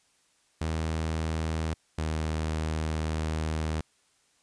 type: tone pair in turn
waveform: sawtooth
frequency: 80 / 78.58 Hz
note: D#2 / D#2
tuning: +49 / +18 cents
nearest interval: unison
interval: 31 cents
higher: first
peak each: -24 dBFS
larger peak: neither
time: 0.61-1.74 / 1.98-3.81 s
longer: second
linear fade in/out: 5 ms
effects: white hiss -67 dBFS RMS until 4.42 s + resampled to 22050 Hz